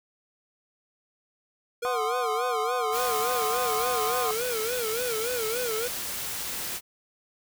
square tone with vibrato, 466.2 Hz, A#4, in tune, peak -29 dBFS, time 1.82-5.88 s, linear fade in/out 10 ms, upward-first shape sine, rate 3.5 Hz, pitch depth 130 cents each way
triangle chord, C diminished, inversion second, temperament equal with one note detuned, 740 / 1046.5 / 1230.9 Hz, Gb5 / C6 / Eb6, 0 / 0 / -19 cents, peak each -29 / -30 / -30 dBFS, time 1.85-4.31 s, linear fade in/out 0 ms
white noise, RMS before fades -33 dBFS, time 2.91-6.81 s, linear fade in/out 50 ms
effects none

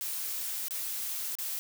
blue noise with dropouts, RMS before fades -35 dBFS, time 0.01-1.59 s, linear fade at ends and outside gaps 0 ms, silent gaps 0.683-0.708 / 1.353-1.386 s, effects none

